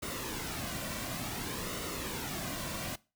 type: noise with flanger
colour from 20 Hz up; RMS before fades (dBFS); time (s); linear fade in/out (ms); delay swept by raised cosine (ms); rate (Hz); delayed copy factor
pink; -38; 0.02-2.96; 10; 1.2 to 2.4; 0.56; -0.55
effects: noise-tail reverb RT60 0.3 s tail -21 dB re dry